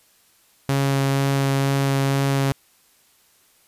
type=tone with vibrato; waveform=sawtooth; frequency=137.4 Hz; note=C#3; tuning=15 cents flat; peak=-14 dBFS; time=0.69-2.52 s; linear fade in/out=0 ms; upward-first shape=sine; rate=2.1 Hz; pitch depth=8 cents each way; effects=white hiss -58 dBFS RMS until 3.67 s + resampled to 32000 Hz